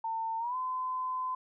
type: tone with pitch glide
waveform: sine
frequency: 900 to 1022 Hz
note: A5 to C6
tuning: +39 to -41 cents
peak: -31 dBFS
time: 0.04-1.35 s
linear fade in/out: 5 ms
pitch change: +220 cents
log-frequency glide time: 0.38-0.56 s
effects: none